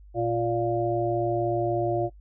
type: harmonic tone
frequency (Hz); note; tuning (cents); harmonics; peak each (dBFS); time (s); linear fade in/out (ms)
116.54; A#2; 0; 1 / 3 / 5 / 6; -31 / -26 / -29 / -29; 0.14-2.1; 50
effects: noise-tail reverb RT60 0.1 s tail -20 dB re dry + added 50 Hz sine -46 dBFS peak until 2.2 s